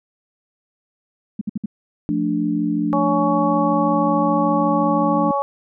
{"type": "tone bursts", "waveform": "sine", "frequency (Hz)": 210.6, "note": "G#3", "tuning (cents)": 24, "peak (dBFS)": -19, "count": 4, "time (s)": [1.39, 1.659], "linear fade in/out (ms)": 5, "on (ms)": 23, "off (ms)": 59}
{"type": "chord", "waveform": "sine", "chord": "D minor", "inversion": "first", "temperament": "equal", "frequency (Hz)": [174.61, 220, 293.7], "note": ["F3", "A3", "D4"], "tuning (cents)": [0, 0, 0], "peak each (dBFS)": [-24, -23, -20], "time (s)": [2.09, 5.31], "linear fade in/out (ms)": 0}
{"type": "harmonic tone", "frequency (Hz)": 280, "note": "C#4", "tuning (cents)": 18, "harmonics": [2, 3, 4], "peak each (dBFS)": [-22, -22, -22], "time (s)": [2.93, 5.42], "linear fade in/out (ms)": 0}
{"effects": []}